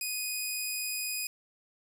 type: tone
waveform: 10% pulse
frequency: 2488 Hz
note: D#7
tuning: 1 cent flat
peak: -23 dBFS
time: 0.01-1.27 s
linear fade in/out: 2 ms
effects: none